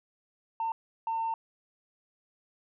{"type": "tone bursts at uneven times", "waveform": "sine", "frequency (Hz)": 904, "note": "A5", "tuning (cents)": 47, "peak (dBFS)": -27, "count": 2, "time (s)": [[0.6, 0.72], [1.07, 1.34]], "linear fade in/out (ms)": 2, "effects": ["tanh soft clip ceiling -25 dBFS"]}